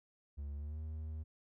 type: tone with pitch glide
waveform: triangle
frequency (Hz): 71.6 to 78.08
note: D2 to D#2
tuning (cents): -43 to +7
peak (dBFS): -38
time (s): 0.37-1.24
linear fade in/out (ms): 20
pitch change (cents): +150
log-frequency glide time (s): 0.55-0.8
effects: none